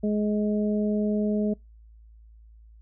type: harmonic tone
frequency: 210 Hz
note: G#3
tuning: 19 cents sharp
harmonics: 1 / 2 / 3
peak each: -23 / -29 / -33 dBFS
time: 0.03-1.54 s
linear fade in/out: 10 ms
effects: noise-tail reverb RT60 0.2 s tail -26 dB re dry + added 55 Hz sine -48 dBFS peak until 2.81 s